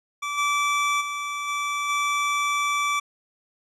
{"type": "tone with level steps", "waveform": "25% pulse", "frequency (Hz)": 1160, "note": "D6", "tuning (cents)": -22, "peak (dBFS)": [-23, -17, -24, -21, -18], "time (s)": [0.22, 3], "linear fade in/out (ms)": 10, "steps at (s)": [0.37, 1, 1.47, 1.88], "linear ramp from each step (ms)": 20, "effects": ["low-pass 8000 Hz 12 dB/octave"]}